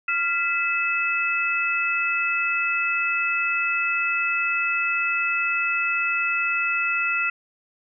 sine tone cluster, 1389 / 1999 / 2605 Hz, F6 / B6 / E7, -10 / +20 / -21 cents, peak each -25 / -29 / -23 dBFS, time 0.08-7.3 s, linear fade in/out 5 ms, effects none

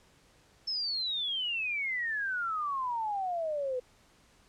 sine exponential sweep, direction down, 5330 to 492.2 Hz, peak -30 dBFS, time 0.67-3.8 s, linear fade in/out 10 ms, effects pink hiss -63 dBFS RMS until 4.48 s + low-pass 9000 Hz 12 dB/octave

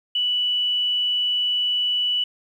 sine tone, 2960 Hz, F#7, in tune, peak -19 dBFS, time 0.15-2.24 s, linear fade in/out 5 ms, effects 9-bit

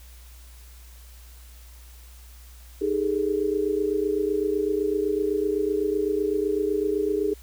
sine tone cluster, 310.3 / 404.8 / 432.7 Hz, D#4 / G#4 / A4, -5 / -44 / -29 cents, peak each -29 / -24 / -27 dBFS, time 2.81-7.34 s, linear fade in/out 10 ms, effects added 60 Hz sine -44 dBFS peak until 7.42 s + white hiss -53 dBFS RMS until 7.42 s

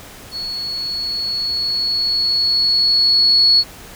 sine tone with level ramp, 4376 Hz, C#8, 23 cents flat, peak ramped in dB -23 to -8 dBFS, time 0.31-3.64 s, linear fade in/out 50 ms, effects pink hiss -38 dBFS RMS until 3.95 s

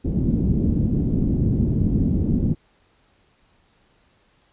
white low-pass noise, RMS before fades -20 dBFS, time 0.04-2.55 s, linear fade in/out 20 ms, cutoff 260 Hz, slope 24 dB/octave, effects pink hiss -61 dBFS RMS until 4.52 s + resampled to 8000 Hz

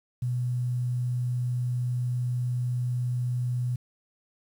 sine tone, 123.47 Hz, B2, in tune, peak -25 dBFS, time 0.22-3.76 s, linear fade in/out 5 ms, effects 9-bit

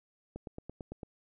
click train, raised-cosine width 2 ms, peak -28 dBFS, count 7, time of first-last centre 0.36-1.032 s, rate 8.93 Hz, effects none

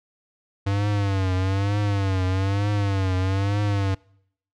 square tone with vibrato, 97.9 Hz, G2, 2 cents flat, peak -21 dBFS, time 0.66-3.95 s, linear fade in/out 10 ms, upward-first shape triangle, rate 1.1 Hz, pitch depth 110 cents each way, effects noise-tail reverb RT60 0.7 s tail -25 dB re dry + low-pass 5000 Hz 12 dB/octave

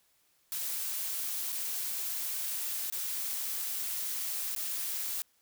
blue noise with dropouts, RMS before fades -35 dBFS, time 0.52-5.22 s, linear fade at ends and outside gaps 0 ms, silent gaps 1.522-1.527 / 2.9-2.924 / 4.549-4.562 s, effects white hiss -70 dBFS RMS until 5.41 s

